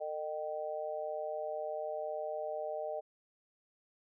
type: tone with amplitude modulation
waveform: sine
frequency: 612 Hz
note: D#5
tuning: 29 cents flat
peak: -31 dBFS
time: 0-3.01 s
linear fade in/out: 20 ms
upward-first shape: sine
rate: 161 Hz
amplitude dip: 100%
effects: none